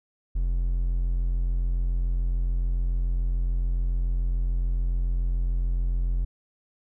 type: tone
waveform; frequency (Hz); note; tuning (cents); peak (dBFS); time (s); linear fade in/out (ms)
triangle; 43.49; F1; -6; -20; 0.35-6.25; 10
effects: none